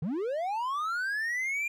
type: linear sweep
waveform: triangle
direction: up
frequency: 136 to 2411 Hz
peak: -27 dBFS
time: 0.02-1.68 s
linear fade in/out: 5 ms
effects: none